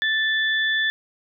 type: tone pair together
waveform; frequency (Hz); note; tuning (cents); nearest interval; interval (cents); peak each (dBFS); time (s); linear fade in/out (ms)
sine; 1760 / 3468; A6 / A7; 0 / -26; octave; 1174; -20 / -25; 0.02-0.9; 0
effects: none